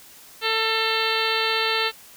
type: harmonic tone with a mistuned harmonic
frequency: 446 Hz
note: A4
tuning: 23 cents sharp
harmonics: 1 / 2 / 3 / 4 / 5 / 6 / 7 / 8 / 9 / 10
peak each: -28 / -30 / -28 / -29 / -31 / -28 / -30 / -31 / -29 / -32 dBFS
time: 0.41-1.92 s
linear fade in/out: 50 ms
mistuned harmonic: 5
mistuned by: -47 cents
effects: white hiss -47 dBFS RMS until 2.16 s